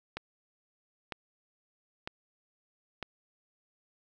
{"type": "click train", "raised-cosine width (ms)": 0.3, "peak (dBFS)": -20, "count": 4, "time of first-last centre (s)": [0.17, 3.027], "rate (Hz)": 1.05, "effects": []}